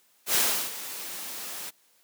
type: noise with ADSR envelope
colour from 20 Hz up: white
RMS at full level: -22 dBFS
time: 0.26-1.71 s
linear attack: 92 ms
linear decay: 350 ms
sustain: -15 dB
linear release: 24 ms
effects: white hiss -64 dBFS RMS until 2.03 s + high-pass 200 Hz 12 dB/octave